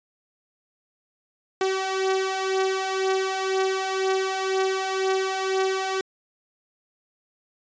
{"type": "beating tone pair", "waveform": "sawtooth", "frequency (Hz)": [380, 382], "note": ["F#4", "G4"], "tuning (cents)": [46, -45], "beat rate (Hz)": 2, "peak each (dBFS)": [-24, -20], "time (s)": [1.61, 6.01], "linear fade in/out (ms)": 2, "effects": ["resampled to 16000 Hz"]}